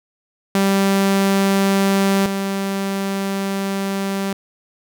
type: tone pair in turn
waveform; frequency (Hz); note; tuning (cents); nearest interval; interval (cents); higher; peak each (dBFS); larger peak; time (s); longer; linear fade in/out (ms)
sawtooth; 195.8 / 195.8; G3 / G3; -2 / -2; unison; 0; neither; -10 / -16; first; 0.55-2.26 / 2.26-4.33; second; 2
effects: none